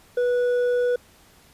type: tone with hard clipping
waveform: sine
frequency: 490 Hz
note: B4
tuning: 14 cents flat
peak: -20 dBFS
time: 0.17-0.96 s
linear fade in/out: 5 ms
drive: 4 dB
effects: pink hiss -54 dBFS RMS until 1.53 s + resampled to 32000 Hz